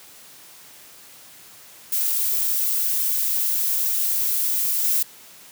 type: noise with level steps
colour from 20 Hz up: violet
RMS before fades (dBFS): -22 / -20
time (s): 1.92-5.03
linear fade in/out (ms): 5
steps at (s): 4.84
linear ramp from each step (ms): 2
effects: white hiss -46 dBFS RMS until 5.51 s + high-pass 80 Hz 12 dB/octave